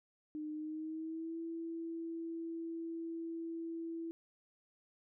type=tone with pitch glide; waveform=sine; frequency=305.1 to 330.8 Hz; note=D#4 to E4; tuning=-34 to +6 cents; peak=-39 dBFS; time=0.35-4.11 s; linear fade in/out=0 ms; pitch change=+140 cents; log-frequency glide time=0.52-1.39 s; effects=none